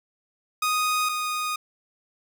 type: tone pair in turn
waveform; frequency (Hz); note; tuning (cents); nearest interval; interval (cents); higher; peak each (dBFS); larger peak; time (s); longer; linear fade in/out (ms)
sawtooth; 1244.5 / 1238.1; D#6 / D#6; 0 / -9; unison; 9; first; -18 / -22; first; 0.62-1.09 / 1.09-1.56; neither; 5
effects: none